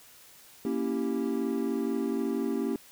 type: chord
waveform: triangle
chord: A# diminished seventh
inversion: none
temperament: equal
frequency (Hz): 233.1 / 277.2 / 329.6 / 392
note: A#3 / C#4 / E4 / G4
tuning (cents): 0 / 0 / 0 / 0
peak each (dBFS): -30 / -30 / -33 / -31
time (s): 0.65-2.76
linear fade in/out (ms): 2
effects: white hiss -54 dBFS RMS until 2.91 s